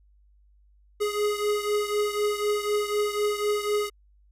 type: beating tone pair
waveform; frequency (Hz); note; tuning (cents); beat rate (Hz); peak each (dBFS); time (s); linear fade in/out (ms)
square; 415.3 / 419.3; G#4 / G#4; 0 / +17; 4; -26 / -30; 1-3.9; 20
effects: added 50 Hz sine -56 dBFS peak until 4.31 s + resampled to 32000 Hz